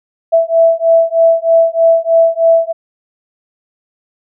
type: beating tone pair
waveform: sine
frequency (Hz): 659.3 / 662.5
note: E5 / E5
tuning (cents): 0 / +9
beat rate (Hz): 3.2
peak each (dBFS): -10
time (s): 0.32-2.73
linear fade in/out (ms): 20
effects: none